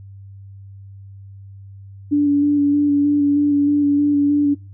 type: tone with vibrato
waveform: sine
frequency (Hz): 288.8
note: D4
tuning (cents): -29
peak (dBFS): -12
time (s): 2.11-4.55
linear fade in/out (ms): 20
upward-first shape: square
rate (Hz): 3.2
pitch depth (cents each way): 14
effects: noise-tail reverb RT60 0.3 s tail -22 dB re dry + added 98 Hz sine -36 dBFS peak until 4.73 s